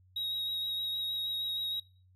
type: tone with vibrato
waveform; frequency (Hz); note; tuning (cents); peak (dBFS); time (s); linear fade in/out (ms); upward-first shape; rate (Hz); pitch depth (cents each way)
triangle; 3800; A#7; +33; -31; 0.16-1.8; 5; sine; 6.4; 15
effects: noise-tail reverb RT60 0.4 s tail -22 dB re dry + added 92 Hz sine -60 dBFS peak until 2.15 s